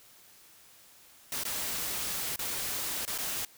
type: noise with dropouts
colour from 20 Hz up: white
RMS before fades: -34 dBFS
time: 1.32-3.45 s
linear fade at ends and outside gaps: 2 ms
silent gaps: 1.436-1.451 / 2.36-2.391 / 3.052-3.077 / 3.179-3.185 s
effects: white hiss -57 dBFS RMS until 3.57 s